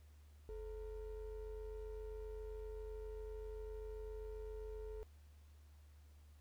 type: ring-modulated tone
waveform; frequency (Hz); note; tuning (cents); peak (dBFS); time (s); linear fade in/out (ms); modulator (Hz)
triangle; 239.4; A#3; +46; -40; 0.49-5.03; 0; 193
effects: added 74 Hz sine -59 dBFS peak until 6.4 s + pink hiss -74 dBFS RMS until 6.4 s